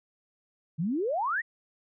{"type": "exponential sweep", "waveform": "sine", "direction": "up", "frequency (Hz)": [147, 1975.5], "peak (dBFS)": -26, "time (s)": [0.78, 1.42], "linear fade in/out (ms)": 20, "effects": []}